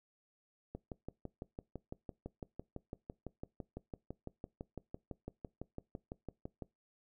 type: click train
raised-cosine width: 2 ms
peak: -29 dBFS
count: 36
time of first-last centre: 0.75-6.622 s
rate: 5.96 Hz
effects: noise-tail reverb RT60 0.2 s tail -22 dB re dry